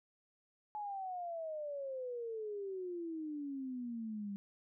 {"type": "exponential sweep", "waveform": "sine", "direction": "down", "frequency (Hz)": [853, 196.8], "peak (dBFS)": -39, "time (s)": [0.75, 4.36], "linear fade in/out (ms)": 0, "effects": []}